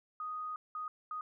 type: tone bursts at uneven times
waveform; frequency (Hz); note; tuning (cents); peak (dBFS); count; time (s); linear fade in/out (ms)
sine; 1244.5; D#6; 0; -37; 3; 0.2-0.56 / 0.75-0.88 / 1.11-1.21; 2
effects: none